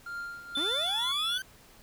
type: tone with tremolo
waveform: triangle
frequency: 1396.9 Hz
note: F6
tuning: in tune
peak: -32 dBFS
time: 0.06-1.12 s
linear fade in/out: 5 ms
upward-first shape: triangle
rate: 2 Hz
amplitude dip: 75%
type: tone with pitch glide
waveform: triangle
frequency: 3520 to 3426 Hz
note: A7 to A7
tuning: 0 to -47 cents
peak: -27 dBFS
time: 0.55-1.38 s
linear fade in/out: 5 ms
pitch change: -47 cents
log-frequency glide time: 0.78-0.92 s
type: linear sweep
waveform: 40% pulse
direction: up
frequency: 259.3 to 1568 Hz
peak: -34 dBFS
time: 0.57-1.42 s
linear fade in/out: 2 ms
effects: pink hiss -56 dBFS RMS until 1.82 s